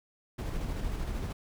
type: noise with tremolo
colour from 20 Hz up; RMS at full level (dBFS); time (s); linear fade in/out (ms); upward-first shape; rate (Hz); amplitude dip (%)
brown; -33; 0.38-1.33; 10; square; 13; 25
effects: none